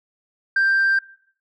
sine tone, 1577 Hz, G6, 10 cents sharp, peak -13 dBFS, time 0.56-0.99 s, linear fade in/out 5 ms, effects noise-tail reverb RT60 0.6 s tail -20 dB re dry + tanh soft clip ceiling -13 dBFS

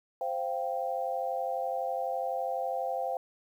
sine chord, C suspended fourth, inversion none, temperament equal with one note detuned, 523.3 / 692 / 784 Hz, C5 / F5 / G5, 0 / -16 / 0 cents, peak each -34 dBFS, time 0.21-3.17 s, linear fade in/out 2 ms, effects 10-bit

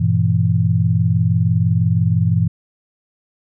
sine chord, E diminished, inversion first, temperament just, 98.89 / 118.67 / 164.81 Hz, G2 / Bb2 / E3, +16 / +31 / 0 cents, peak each -17 dBFS, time 0-2.48 s, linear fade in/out 10 ms, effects none

